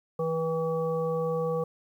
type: harmonic tone with a mistuned harmonic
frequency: 162.5 Hz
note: E3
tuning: 24 cents flat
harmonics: 1 / 3 / 5 / 7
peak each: -32 / -27 / -40 / -37 dBFS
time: 0.19-1.64 s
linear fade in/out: 5 ms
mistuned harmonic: 5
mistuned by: -22 cents
effects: 10-bit